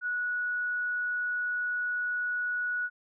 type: tone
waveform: sine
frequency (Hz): 1466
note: F#6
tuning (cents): -16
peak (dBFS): -28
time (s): 0.01-2.9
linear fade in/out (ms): 50
effects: none